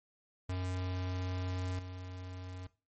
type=tone with level steps; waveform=square; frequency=91.8 Hz; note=F#2; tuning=13 cents flat; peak=-35 / -43 dBFS; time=0.49-2.67 s; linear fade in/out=5 ms; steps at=1.79 s; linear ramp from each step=2 ms; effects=noise-tail reverb RT60 0.3 s tail -17 dB re dry + MP3 32 kbps